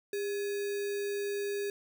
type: tone with sample-and-hold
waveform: sine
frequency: 404.6 Hz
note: G#4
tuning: 45 cents flat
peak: -31 dBFS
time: 0.13-1.7 s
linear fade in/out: 2 ms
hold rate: 2100 Hz
effects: none